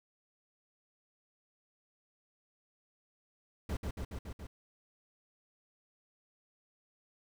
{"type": "noise with echo", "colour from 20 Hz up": "brown", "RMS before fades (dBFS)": -35, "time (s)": [3.69, 3.77], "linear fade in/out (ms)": 5, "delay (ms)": 140, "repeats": 5, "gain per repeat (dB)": -2, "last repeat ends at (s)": 4.47, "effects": []}